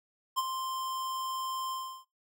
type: tone with ADSR envelope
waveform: square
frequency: 1046.5 Hz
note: C6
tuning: in tune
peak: -26 dBFS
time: 0.36-2.05 s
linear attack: 25 ms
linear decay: 32 ms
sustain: -8 dB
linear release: 340 ms
effects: noise-tail reverb RT60 0.2 s tail -21 dB re dry